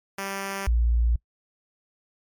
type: tone pair in turn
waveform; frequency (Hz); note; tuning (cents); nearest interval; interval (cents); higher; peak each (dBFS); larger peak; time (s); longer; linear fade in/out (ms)
5% pulse / sine; 196 / 58.27; G3 / A#1; 0 / 0; octave + major sixth; 2100; first; -18; neither; 0.18-0.67 / 0.67-1.16; neither; 5
effects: noise-tail reverb RT60 0.1 s tail -23 dB re dry + MP3 96 kbps